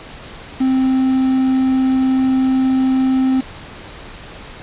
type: tone with quantisation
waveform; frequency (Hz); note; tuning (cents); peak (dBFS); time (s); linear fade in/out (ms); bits
triangle; 261.8; C4; +1; -10; 0.6-3.41; 10; 5
effects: pink hiss -35 dBFS RMS until 4.62 s + resampled to 8000 Hz